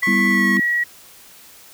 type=tone with pitch glide; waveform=sine; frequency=1975.5 to 1918.2 Hz; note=B6 to A#6; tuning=0 to +49 cents; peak=-16 dBFS; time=0.02-0.84 s; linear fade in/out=10 ms; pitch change=-51 cents; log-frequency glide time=0.29-0.5 s
type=tone; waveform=sawtooth; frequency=1092 Hz; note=C#6; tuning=26 cents flat; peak=-23 dBFS; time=0.03-0.57 s; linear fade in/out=0 ms
type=chord; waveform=sine; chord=E minor; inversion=first; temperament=just; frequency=197.78 / 247.2 / 329.6 Hz; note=G3 / B3 / E4; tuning=+16 / +2 / 0 cents; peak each=-19 / -22 / -24 dBFS; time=0.07-0.6 s; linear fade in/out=5 ms
effects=white hiss -45 dBFS RMS until 1.73 s